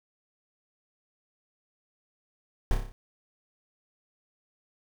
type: noise with echo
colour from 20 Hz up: brown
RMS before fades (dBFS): -22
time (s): 2.71-2.74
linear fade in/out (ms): 0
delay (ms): 30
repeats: 6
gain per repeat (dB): -4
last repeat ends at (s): 2.92
effects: none